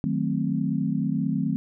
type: chord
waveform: sine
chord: D# diminished seventh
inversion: none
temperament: equal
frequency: 155.56 / 185 / 220 / 261.6 Hz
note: D#3 / F#3 / A3 / C4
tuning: 0 / 0 / 0 / 0 cents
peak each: -28 dBFS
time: 0.04-1.56 s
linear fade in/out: 0 ms
effects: none